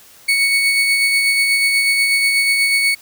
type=tone with tremolo; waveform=35% pulse; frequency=2221 Hz; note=C#7; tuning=3 cents sharp; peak=-10 dBFS; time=0.28-2.95 s; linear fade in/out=10 ms; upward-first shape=sine; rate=8.2 Hz; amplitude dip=30%; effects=white hiss -45 dBFS RMS until 3.01 s